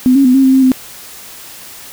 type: tone with pitch steps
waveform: sine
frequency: 254.1 / 274.9 / 252.3 / 269 / 263.2 / 264.9 / 258.6 Hz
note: B3 / C#4 / B3 / C4 / C4 / C4 / C4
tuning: +49 / -14 / +37 / +48 / +10 / +22 / -20 cents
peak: -5 dBFS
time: 0.06-0.718 s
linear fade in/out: 0 ms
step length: 94 ms
effects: white hiss -33 dBFS RMS until 1.92 s

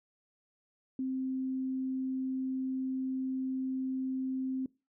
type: tone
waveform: sine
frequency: 261.6 Hz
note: C4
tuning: in tune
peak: -31 dBFS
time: 0.99-4.66 s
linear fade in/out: 2 ms
effects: noise-tail reverb RT60 0.3 s tail -23 dB re dry

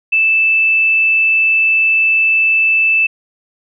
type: tone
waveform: sine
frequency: 2637 Hz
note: E7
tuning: in tune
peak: -9 dBFS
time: 0.12-3.07 s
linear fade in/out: 10 ms
effects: none

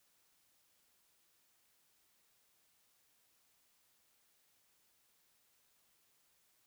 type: silence
effects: white hiss -74 dBFS RMS until 6.66 s

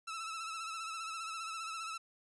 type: tone with vibrato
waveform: sawtooth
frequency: 1317 Hz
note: E6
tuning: 2 cents flat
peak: -36 dBFS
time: 0.07-1.98 s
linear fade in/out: 10 ms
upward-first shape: sine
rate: 15 Hz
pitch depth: 47 cents each way
effects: resampled to 24000 Hz

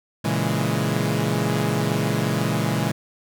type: chord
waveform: sawtooth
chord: A# half-diminished seventh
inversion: none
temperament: equal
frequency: 116.54 / 138.59 / 164.81 / 207.7 Hz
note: A#2 / C#3 / E3 / G#3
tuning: 0 / 0 / 0 / 0 cents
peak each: -22 dBFS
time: 0.24-2.92 s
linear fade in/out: 10 ms
effects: none

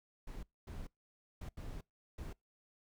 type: noise bursts at uneven times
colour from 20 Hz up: brown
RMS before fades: -45 dBFS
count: 5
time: 0.27-0.43 / 0.67-0.87 / 1.41-1.49 / 1.57-1.81 / 2.18-2.33 s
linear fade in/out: 5 ms
effects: noise-tail reverb RT60 0.2 s tail -25 dB re dry

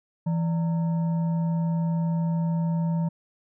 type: tone with frequency modulation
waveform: sine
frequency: 166.5 Hz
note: E3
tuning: 18 cents sharp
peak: -22 dBFS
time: 0.26-3.09 s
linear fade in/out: 10 ms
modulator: 753 Hz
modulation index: 0.27
effects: none

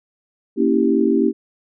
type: chord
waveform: sine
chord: A# diminished seventh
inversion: none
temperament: equal with one note detuned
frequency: 233.1 / 277.2 / 325.5 / 392 Hz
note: A#3 / C#4 / E4 / G4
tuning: 0 / 0 / -22 / 0 cents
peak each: -19 dBFS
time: 0.56-1.33 s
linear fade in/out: 50 ms
effects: none

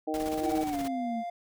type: harmonic tone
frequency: 155.56 Hz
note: D#3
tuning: in tune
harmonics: 2 / 3 / 4 / 5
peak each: -32 / -35 / -35 / -35 dBFS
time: 0.07-0.64 s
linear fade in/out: 10 ms
type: noise with tremolo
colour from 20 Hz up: pink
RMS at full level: -40 dBFS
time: 0.14-0.88 s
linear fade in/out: 0 ms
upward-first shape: square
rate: 17 Hz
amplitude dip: 55%
type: exponential sweep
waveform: sine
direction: down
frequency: 349.2 to 220 Hz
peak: -31 dBFS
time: 0.4-1.24 s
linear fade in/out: 50 ms
type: tone with pitch glide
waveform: triangle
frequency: 761 to 697.8 Hz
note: F#5 to F5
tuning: +48 to -2 cents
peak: -31 dBFS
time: 0.45-1.3 s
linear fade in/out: 5 ms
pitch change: -150 cents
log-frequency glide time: 0.7-0.76 s
effects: none

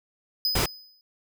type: tone with exponential decay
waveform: square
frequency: 5010 Hz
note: D#8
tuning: 11 cents sharp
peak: -21 dBFS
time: 0.45-1.01 s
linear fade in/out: 1 ms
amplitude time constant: 120 ms
type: noise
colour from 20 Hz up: pink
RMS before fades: -24 dBFS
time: 0.55-0.66 s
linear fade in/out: 5 ms
effects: none

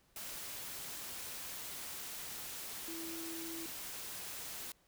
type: tone in noise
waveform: sine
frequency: 329.6 Hz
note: E4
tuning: in tune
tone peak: -44 dBFS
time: 2.88-3.66 s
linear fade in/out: 2 ms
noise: white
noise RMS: -45 dBFS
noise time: 0.16-4.72 s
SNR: -2 dB
effects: pink hiss -71 dBFS RMS until 4.87 s

